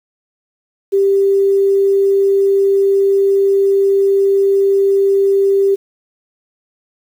sine tone, 393.7 Hz, G4, 8 cents sharp, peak -9 dBFS, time 0.92-5.76 s, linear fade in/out 20 ms, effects 7-bit

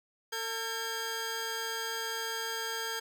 15% pulse tone pair together, 450.9 / 1609 Hz, A4 / G6, +42 / +45 cents, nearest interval octave + minor seventh, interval 2203 cents, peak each -31 / -29 dBFS, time 0.32-3 s, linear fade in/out 10 ms, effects none

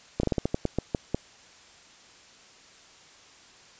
slowing click train, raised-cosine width 2 ms, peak -11 dBFS, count 11, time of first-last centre 0.2-1.146 s, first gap 33 ms, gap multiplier 1.22, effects white hiss -53 dBFS RMS until 3.79 s + resampled to 16000 Hz

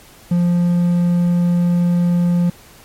triangle tone, 174.61 Hz, F3, in tune, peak -10 dBFS, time 0.31-2.5 s, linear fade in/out 5 ms, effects pink hiss -44 dBFS RMS until 2.84 s + MP3 64 kbps

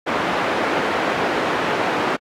pink band-pass noise, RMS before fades -21 dBFS, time 0.06-2.17 s, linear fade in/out 20 ms, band 330 to 1900 Hz, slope 12 dB/octave, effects AAC 64 kbps

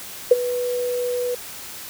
sine tone with ADSR envelope, 491.6 Hz, B4, 8 cents flat, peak -5 dBFS, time 0.31-1.35 s, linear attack 6 ms, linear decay 26 ms, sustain -16 dB, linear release 6 ms, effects white hiss -36 dBFS RMS until 1.89 s

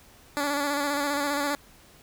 10% pulse tone with vibrato, 286.7 Hz, D4, 42 cents flat, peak -17 dBFS, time 0.37-1.55 s, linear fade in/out 0 ms, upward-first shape square, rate 15 Hz, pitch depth 32 cents each way, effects pink hiss -54 dBFS RMS until 2.02 s

